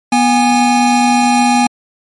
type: tone pair together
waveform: square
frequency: 244.1 / 821 Hz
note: B3 / G#5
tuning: -20 / -20 cents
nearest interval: octave + major sixth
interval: 2100 cents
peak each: -12 dBFS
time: 0.12-1.67 s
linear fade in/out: 5 ms
effects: MP3 48 kbps